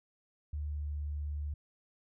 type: tone with pitch glide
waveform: sine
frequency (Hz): 74.2 to 73.64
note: D2 to D2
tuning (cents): +18 to +5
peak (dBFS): -34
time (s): 0.53-1.54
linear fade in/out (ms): 5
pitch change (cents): -13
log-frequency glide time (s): 0.66-0.86
effects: none